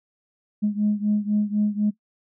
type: beating tone pair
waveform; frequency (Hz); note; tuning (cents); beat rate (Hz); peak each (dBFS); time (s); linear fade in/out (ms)
sine; 207.7 / 211.7; G#3 / G#3; 0 / +33; 4; -21 / -23; 0.62-1.91; 20
effects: noise-tail reverb RT60 0.1 s tail -19 dB re dry + tanh soft clip ceiling -13 dBFS